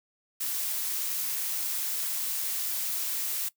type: noise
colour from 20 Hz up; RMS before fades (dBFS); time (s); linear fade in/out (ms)
blue; -31; 0.4-3.49; 10
effects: noise-tail reverb RT60 0.1 s tail -19 dB re dry